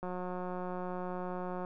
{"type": "click train", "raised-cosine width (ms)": 1, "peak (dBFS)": -26, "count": 294, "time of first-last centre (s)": [0.03, 1.649], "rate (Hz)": 181, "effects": []}